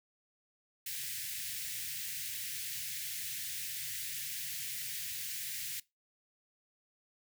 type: band-stop noise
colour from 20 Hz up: white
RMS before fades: -40 dBFS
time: 0.86-5.8 s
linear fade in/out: 5 ms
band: 160 to 1700 Hz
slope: 48 dB/octave
effects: noise-tail reverb RT60 0.2 s tail -21 dB re dry + high-pass 100 Hz 12 dB/octave